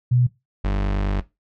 sine / 40% pulse tone pair in turn, 123.47 / 49.33 Hz, B2 / G1, 0 / +12 cents, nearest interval octave + major third, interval 1588 cents, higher first, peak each -14 / -18 dBFS, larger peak first, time 0.11-0.27 / 0.64-1.21 s, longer second, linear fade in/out 10 ms, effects noise-tail reverb RT60 0.2 s tail -17 dB re dry + low-pass 3000 Hz 12 dB/octave

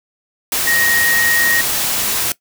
sine tone in noise, 1875 Hz, A#6, 10 cents sharp, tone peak -14 dBFS, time 0.67-1.61 s, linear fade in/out 2 ms, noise white, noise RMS -18 dBFS, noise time 0.52-2.32 s, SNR +1 dB, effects noise-tail reverb RT60 0.1 s tail -19 dB re dry

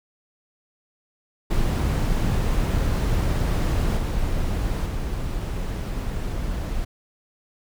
brown noise with level steps, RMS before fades -21 / -24 / -27 dBFS, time 1.5-6.85 s, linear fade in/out 10 ms, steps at 3.97 / 4.86 s, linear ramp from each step 2 ms, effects none

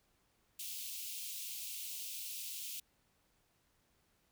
white high-pass noise, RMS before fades -44 dBFS, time 0.59-2.8 s, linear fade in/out 5 ms, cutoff 2500 Hz, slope 48 dB/octave, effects pink hiss -75 dBFS RMS until 4.31 s

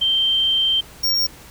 sine / square tone pair in turn, 3136 / 5551 Hz, G7 / F8, 0 / -11 cents, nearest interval minor seventh, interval 989 cents, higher second, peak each -15 / -17 dBFS, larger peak first, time 0.01-0.81 / 1.03-1.27 s, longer first, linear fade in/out 10 ms, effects added 60 Hz sine -48 dBFS peak until 1.5 s + pink hiss -43 dBFS RMS until 1.5 s

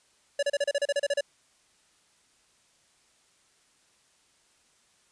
square tone bursts, 570 Hz, C#5, 48 cents sharp, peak -24 dBFS, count 12, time 0.39-1.209 s, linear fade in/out 5 ms, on 38 ms, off 33 ms, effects white hiss -65 dBFS RMS until 5.11 s + resampled to 22050 Hz

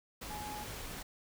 sine tone in noise, 840 Hz, G#5, 19 cents sharp, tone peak -42 dBFS, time 0.3-0.64 s, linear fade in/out 10 ms, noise pink, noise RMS -44 dBFS, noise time 0.21-1.03 s, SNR -1 dB, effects none

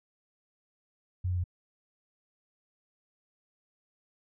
sine tone with pitch steps, 91.1 / 89.74 / 88.4 Hz, F#2 / F2 / F2, -26 / +48 / +22 cents, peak -27 dBFS, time 1.24-1.441 s, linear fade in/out 10 ms, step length 67 ms, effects none

